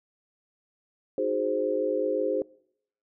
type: chord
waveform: sine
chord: Ab dominant seventh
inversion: second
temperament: equal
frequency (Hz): 311.1 / 370 / 415.3 / 523.3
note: Eb4 / Gb4 / Ab4 / C5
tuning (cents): 0 / 0 / 0 / 0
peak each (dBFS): -33 / -32 / -29 / -27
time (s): 1.18-2.42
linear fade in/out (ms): 2
effects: noise-tail reverb RT60 0.7 s tail -24 dB re dry